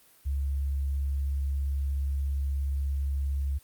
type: tone with vibrato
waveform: sine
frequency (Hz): 69.3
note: C#2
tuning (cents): 0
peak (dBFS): -26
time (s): 0.25-3.59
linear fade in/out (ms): 20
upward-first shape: sine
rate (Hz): 17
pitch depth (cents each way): 9
effects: white hiss -59 dBFS RMS until 3.63 s + Opus 32 kbps